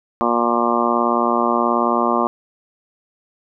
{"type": "harmonic tone", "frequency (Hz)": 118.6, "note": "A#2", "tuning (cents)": 30, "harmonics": [2, 3, 4, 5, 6, 7, 8, 9, 10], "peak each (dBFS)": [-22, -23, -27, -24, -24, -26, -26, -21, -23], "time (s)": [0.21, 2.27], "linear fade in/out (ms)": 0, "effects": []}